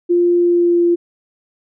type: tone with pitch glide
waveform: sine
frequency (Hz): 349.2 to 345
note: F4 to F4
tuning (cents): 0 to -21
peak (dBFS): -10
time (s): 0.09-0.96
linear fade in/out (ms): 20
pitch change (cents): -21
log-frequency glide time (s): 0.37-0.85
effects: none